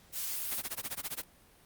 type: noise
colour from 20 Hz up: blue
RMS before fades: -36 dBFS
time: 0.12-0.63 s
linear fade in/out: 50 ms
type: noise with tremolo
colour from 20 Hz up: white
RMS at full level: -35 dBFS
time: 0.51-1.24 s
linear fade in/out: 5 ms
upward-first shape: sine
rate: 15 Hz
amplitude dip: 100%
effects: pink hiss -61 dBFS RMS until 1.65 s + Opus 48 kbps